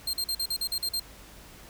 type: tone bursts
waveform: sawtooth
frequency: 4186 Hz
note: C8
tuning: in tune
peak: -24 dBFS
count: 9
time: 0.07-0.998 s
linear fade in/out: 5 ms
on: 64 ms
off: 44 ms
effects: added 50 Hz sine -53 dBFS peak until 1.69 s + pink hiss -50 dBFS RMS until 1.69 s